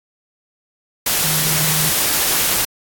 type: tone in noise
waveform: sine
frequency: 155.56 Hz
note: D#3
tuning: in tune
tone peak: -23 dBFS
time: 1.24-1.9 s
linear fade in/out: 5 ms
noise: white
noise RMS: -17 dBFS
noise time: 1.06-2.65 s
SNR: -9 dB
effects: AAC 64 kbps